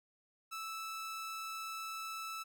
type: tone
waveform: sawtooth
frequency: 1314 Hz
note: E6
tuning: 6 cents flat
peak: -37 dBFS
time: 0.51-2.44 s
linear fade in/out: 20 ms
effects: none